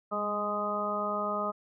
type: harmonic tone with a mistuned harmonic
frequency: 207.7 Hz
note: G#3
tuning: in tune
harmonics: 1 / 2 / 3 / 4 / 5 / 6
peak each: -38 / -39 / -34 / -40 / -39 / -32 dBFS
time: 0.11-1.52 s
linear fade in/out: 20 ms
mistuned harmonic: 1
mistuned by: -25 cents
effects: none